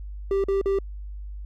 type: tone bursts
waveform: triangle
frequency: 392 Hz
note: G4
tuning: in tune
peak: -18 dBFS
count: 3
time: 0.31-0.788 s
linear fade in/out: 2 ms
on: 130 ms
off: 44 ms
effects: added 50 Hz sine -33 dBFS peak until 1.45 s